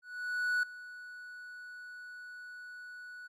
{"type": "tone with ADSR envelope", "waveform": "triangle", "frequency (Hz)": 1475, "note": "F#6", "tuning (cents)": -6, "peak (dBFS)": -25, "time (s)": [0.02, 3.28], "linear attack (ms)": 610, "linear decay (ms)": 4, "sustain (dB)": -18, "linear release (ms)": 18, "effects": []}